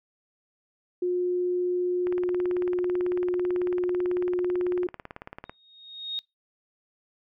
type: tone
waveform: sine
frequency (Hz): 358.5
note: F4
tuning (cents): +45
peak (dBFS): -23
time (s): 1.02-4.87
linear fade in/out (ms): 5
type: click train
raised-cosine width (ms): 0.5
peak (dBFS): -23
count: 63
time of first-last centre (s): 2.07-5.495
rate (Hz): 18.1
type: tone with exponential growth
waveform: sine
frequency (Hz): 3729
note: A#7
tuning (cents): 0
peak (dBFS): -26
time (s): 5.45-6.19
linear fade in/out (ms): 0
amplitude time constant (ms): 160
effects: noise-tail reverb RT60 0.2 s tail -25 dB re dry